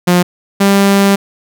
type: tone pair in turn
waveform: sawtooth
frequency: 177.7 / 198.19 Hz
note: F3 / G3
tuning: +30 / +19 cents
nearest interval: major second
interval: 189 cents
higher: second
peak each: -3 dBFS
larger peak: neither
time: 0.07-0.23 / 0.6-1.16 s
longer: second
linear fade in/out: 10 ms
effects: none